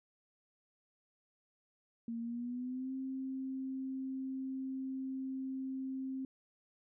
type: tone with pitch glide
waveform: sine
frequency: 231.4 to 264.3 Hz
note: A#3 to C4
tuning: -13 to +18 cents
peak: -37 dBFS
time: 2.08-6.25 s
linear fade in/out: 2 ms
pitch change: +231 cents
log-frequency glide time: 2.2-2.93 s
effects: none